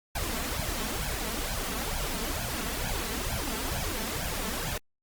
pink noise with flanger, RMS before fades -32 dBFS, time 0.15-4.78 s, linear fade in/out 5 ms, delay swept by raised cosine 1.2 to 4.6 ms, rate 2.2 Hz, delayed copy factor +0.95, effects Opus 48 kbps

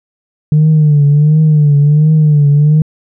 sine tone with vibrato, 150 Hz, D3, 37 cents sharp, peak -3 dBFS, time 0.52-2.82 s, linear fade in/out 2 ms, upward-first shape triangle, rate 1.4 Hz, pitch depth 87 cents each way, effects tanh soft clip ceiling -2 dBFS

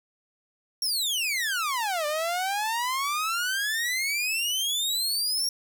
sawtooth exponential two-way sweep, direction down then up, 5630 to 587.3 to 5630 Hz, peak -22 dBFS, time 0.82-5.49 s, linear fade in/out 2 ms, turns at 2.06 s, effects none

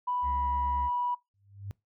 sine tone with pitch glide, 987.8 to 977 Hz, B5 to B5, 0 to -19 cents, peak -27 dBFS, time 0.07-1.15 s, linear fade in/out 10 ms, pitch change -19 cents, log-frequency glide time 0.19-0.49 s
triangle tone with vibrato, 68 Hz, C#2, 33 cents flat, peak -30 dBFS, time 0.22-0.9 s, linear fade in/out 50 ms, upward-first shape sine, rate 6.3 Hz, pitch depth 12 cents each way
sine tone with exponential growth, 99.5 Hz, G2, 26 cents sharp, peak -32 dBFS, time 1.34-1.71 s, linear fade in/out 0 ms, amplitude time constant 79 ms
effects noise-tail reverb RT60 0.2 s tail -23 dB re dry + tanh soft clip ceiling -19 dBFS

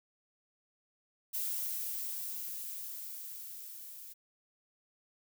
violet noise with level ramp, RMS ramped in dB -35 to -49 dBFS, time 1.33-4.14 s, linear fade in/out 20 ms, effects none

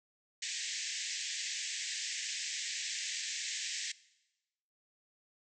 white band-pass noise, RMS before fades -39 dBFS, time 0.42-3.92 s, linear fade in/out 5 ms, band 1700 to 7800 Hz, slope 96 dB/octave, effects noise-tail reverb RT60 1.0 s tail -20 dB re dry

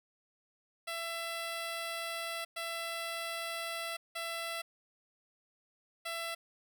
10% pulse tone bursts at uneven times, 669 Hz, E5, 25 cents sharp, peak -28 dBFS, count 4, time 0.87-2.45 / 2.56-3.97 / 4.15-4.62 / 6.05-6.35 s, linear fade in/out 10 ms, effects none

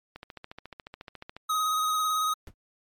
click train, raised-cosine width 0.3 ms, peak -25 dBFS, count 18, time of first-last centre 0.16-1.366 s, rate 14.1 Hz
square tone with vibrato, 1259 Hz, D#6, 20 cents sharp, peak -25 dBFS, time 1.49-2.34 s, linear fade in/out 10 ms, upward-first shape sine, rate 18 Hz, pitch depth 21 cents each way
brown noise with exponential decay, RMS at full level -32 dBFS, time 2.47-2.54 s, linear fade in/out 2 ms, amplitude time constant 15 ms
effects MP3 64 kbps

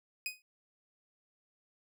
sawtooth tone with exponential decay, 2500 Hz, D#7, 8 cents sharp, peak -28 dBFS, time 0.26-0.42 s, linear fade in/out 1 ms, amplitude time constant 33 ms, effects none

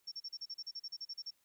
sine tone bursts, 5470 Hz, F8, 37 cents flat, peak -40 dBFS, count 15, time 0.07-1.308 s, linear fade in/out 10 ms, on 48 ms, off 37 ms, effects white hiss -75 dBFS RMS until 1.44 s

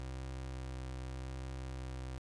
30% pulse tone with vibrato, 64.8 Hz, C2, 16 cents flat, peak -38 dBFS, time 0-2.18 s, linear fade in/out 0 ms, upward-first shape sine, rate 0.85 Hz, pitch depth 13 cents each way, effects resampled to 22050 Hz

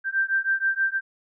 sine beating tone pair, 1568 / 1574.3 Hz, G6 / G6, 0 / +7 cents, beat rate 6.3 Hz, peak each -24 / -24 dBFS, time 0.04-1.01 s, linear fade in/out 50 ms, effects none

